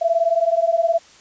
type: beating tone pair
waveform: sine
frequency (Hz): 659.3 / 678.3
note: E5 / E5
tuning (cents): 0 / +49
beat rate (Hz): 19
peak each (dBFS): -18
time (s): 0.01-0.99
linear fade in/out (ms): 10
effects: white hiss -48 dBFS RMS until 1.2 s + resampled to 16000 Hz